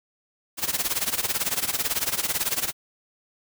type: noise with tremolo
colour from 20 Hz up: white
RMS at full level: -23 dBFS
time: 0.57-2.73 s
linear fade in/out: 50 ms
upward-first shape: sine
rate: 18 Hz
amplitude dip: 85%
effects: none